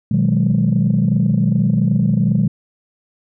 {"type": "chord", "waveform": "sine", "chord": "G# minor seventh", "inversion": "first", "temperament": "equal with one note detuned", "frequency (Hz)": [123.47, 157.37, 185, 207.7], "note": ["B2", "D#3", "F#3", "G#3"], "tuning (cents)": [0, 20, 0, 0], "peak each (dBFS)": -17, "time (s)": [0.11, 2.48], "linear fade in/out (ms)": 5, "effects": ["tanh soft clip ceiling -6 dBFS"]}